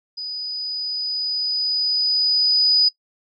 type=tone with level ramp; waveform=sine; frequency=4969 Hz; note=D#8; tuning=3 cents flat; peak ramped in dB=-27 to -12 dBFS; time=0.17-2.89 s; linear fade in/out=10 ms; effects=noise-tail reverb RT60 0.1 s tail -22 dB re dry